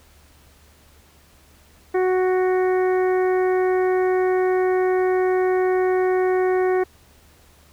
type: harmonic tone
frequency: 370 Hz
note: F#4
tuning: in tune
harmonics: 1 / 2 / 3 / 4 / 5 / 6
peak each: -17 / -26 / -33 / -35 / -33 / -39 dBFS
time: 1.94-6.84 s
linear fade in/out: 10 ms
effects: added 74 Hz sine -54 dBFS peak until 7.72 s + pink hiss -54 dBFS RMS until 7.72 s